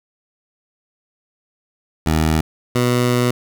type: tone pair in turn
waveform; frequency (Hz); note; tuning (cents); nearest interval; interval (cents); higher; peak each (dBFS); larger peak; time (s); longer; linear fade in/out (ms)
15% pulse; 78.9 / 122.88; D#2 / B2; +25 / -8; minor sixth; 767; second; -8; neither; 2.06-2.41 / 2.75-3.31; second; 5
effects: none